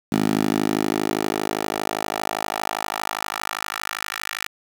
10% pulse tone with high-pass filter sweep, 52.5 Hz, G#1, 19 cents sharp, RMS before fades -25 dBFS, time 0.12-4.47 s, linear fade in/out 5 ms, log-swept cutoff 220 to 1800 Hz, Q 1.7, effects 7-bit

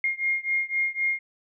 sine beating tone pair, 2130 / 2133.9 Hz, C7 / C7, +30 / +34 cents, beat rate 3.9 Hz, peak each -26 / -27 dBFS, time 0.04-1.19 s, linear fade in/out 2 ms, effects none

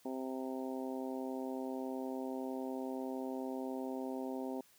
harmonic tone, 130.81 Hz, C3, in tune, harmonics 2 / 3 / 4 / 5 / 6 / 7, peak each -40 / -44 / -46 / -48 / -50 / -51 dBFS, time 0.05-4.61 s, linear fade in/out 5 ms, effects white hiss -66 dBFS RMS until 4.78 s + high-pass 80 Hz 12 dB/octave

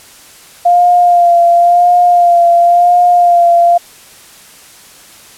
sine tone with vibrato, 698.5 Hz, F5, in tune, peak -4 dBFS, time 0.65-3.78 s, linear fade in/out 10 ms, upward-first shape sine, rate 0.95 Hz, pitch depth 27 cents each way, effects white hiss -38 dBFS RMS until 5.37 s + low-pass 12000 Hz 12 dB/octave

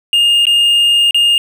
triangle tone with dropouts, 2829 Hz, F7, 22 cents sharp, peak -6 dBFS, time 0.13-1.38 s, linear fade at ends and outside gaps 1 ms, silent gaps 0.454-0.468 / 1.109-1.145 s, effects none

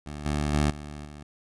15% pulse tone with level steps, 74 Hz, D2, 14 cents sharp, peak -29 / -19 / -15 / -31 / -35 dBFS, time 0.06-1.23 s, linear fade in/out 5 ms, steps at 0.25 / 0.53 / 0.7 / 1.05 s, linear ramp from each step 10 ms, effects resampled to 24000 Hz

